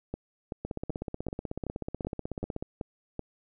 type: two click trains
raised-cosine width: 2 ms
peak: -20 / -20 dBFS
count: 9 / 33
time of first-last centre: 0.14-3.193 / 0.65-2.625 s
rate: 2.62 / 16.2 Hz
effects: none